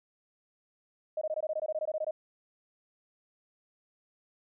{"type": "tone bursts", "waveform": "sine", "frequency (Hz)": 622.3, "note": "D#5", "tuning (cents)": 0, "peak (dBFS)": -29, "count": 15, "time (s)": [1.17, 2.11], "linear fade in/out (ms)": 5, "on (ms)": 44, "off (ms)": 20, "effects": []}